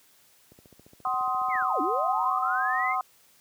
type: click train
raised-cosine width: 2 ms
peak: -38 dBFS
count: 17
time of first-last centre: 0.52-1.623 s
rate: 14.5 Hz
type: chord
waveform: sine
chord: C diminished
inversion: second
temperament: just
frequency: 753.5 / 1046.5 / 1255.8 Hz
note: Gb5 / C6 / Eb6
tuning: +31 / 0 / +16 cents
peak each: -29 dBFS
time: 1.05-3.01 s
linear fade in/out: 2 ms
type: linear two-way sweep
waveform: sine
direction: down then up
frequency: 2295 to 272.2 to 2171 Hz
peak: -28 dBFS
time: 1.49-2.96 s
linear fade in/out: 50 ms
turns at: 1.81 s
effects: white hiss -60 dBFS RMS until 3.4 s + high-pass 60 Hz 12 dB/octave

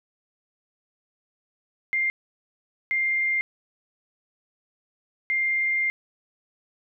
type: tone bursts at uneven times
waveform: sine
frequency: 2106 Hz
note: C7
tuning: 11 cents sharp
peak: -21 dBFS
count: 3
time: 1.93-2.1 / 2.91-3.41 / 5.3-5.9 s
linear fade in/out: 0 ms
effects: none

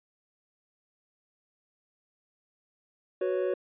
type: chord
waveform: triangle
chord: F# suspended fourth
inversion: none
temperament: just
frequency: 370 / 493.3 / 555 Hz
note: F#4 / B4 / C#5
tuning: 0 / -2 / +2 cents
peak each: -27 / -31 / -29 dBFS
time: 3.21-3.54 s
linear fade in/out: 5 ms
effects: resampled to 8000 Hz

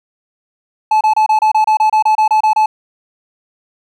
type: tone bursts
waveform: triangle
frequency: 864 Hz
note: A5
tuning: 32 cents flat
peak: -6 dBFS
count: 14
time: 0.91-2.66 s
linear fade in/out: 5 ms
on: 99 ms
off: 28 ms
effects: none

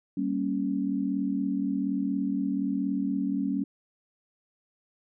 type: chord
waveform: sine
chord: G diminished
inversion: none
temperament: equal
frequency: 196 / 233.1 / 277.2 Hz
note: G3 / Bb3 / Db4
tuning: 0 / 0 / 0 cents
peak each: -30 / -33 / -28 dBFS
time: 0.17-3.64 s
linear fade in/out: 5 ms
effects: none

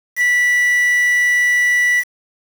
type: tone with quantisation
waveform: triangle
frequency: 1961 Hz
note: B6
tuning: 13 cents flat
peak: -10 dBFS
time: 0.16-2.04 s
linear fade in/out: 50 ms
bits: 5
effects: none

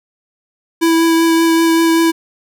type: tone with vibrato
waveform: square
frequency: 329.6 Hz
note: E4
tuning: in tune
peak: -10 dBFS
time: 0.81-2.12 s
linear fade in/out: 20 ms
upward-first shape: triangle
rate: 5.2 Hz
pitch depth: 13 cents each way
effects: none

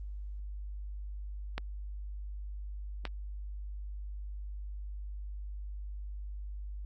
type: clicks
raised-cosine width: 0.3 ms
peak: -19 dBFS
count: 2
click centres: 1.58 / 3.053 s
effects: added 50 Hz sine -38 dBFS peak until 6.85 s + Opus 32 kbps

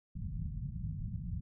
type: low-pass noise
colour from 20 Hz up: white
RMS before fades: -39 dBFS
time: 0.15-1.41 s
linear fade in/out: 5 ms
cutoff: 180 Hz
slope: 48 dB/octave
effects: none

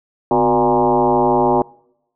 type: tone with frequency modulation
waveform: sine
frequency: 594 Hz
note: D5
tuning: 20 cents sharp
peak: -11 dBFS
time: 0.31-1.62 s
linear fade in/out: 2 ms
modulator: 113 Hz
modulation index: 3.2
effects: noise-tail reverb RT60 0.8 s tail -25 dB re dry

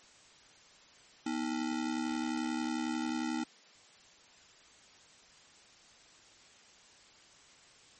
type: ring-modulated tone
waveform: square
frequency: 278.2 Hz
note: C#4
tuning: 6 cents sharp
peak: -30 dBFS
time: 1.26-3.44 s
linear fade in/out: 5 ms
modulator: 35.6 Hz
effects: white hiss -59 dBFS RMS until 7.99 s + MP3 32 kbps

